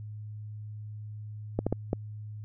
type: clicks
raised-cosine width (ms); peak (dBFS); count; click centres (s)
2; -13; 4; 1.59 / 1.666 / 1.726 / 1.931
effects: added 106 Hz sine -38 dBFS peak until 2.44 s